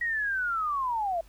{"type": "linear sweep", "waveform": "sine", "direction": "down", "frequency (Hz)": [1917, 648], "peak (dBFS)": -26, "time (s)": [0.01, 1.21], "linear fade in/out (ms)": 5, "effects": ["added 50 Hz sine -53 dBFS peak until 1.28 s", "pink hiss -60 dBFS RMS until 1.28 s"]}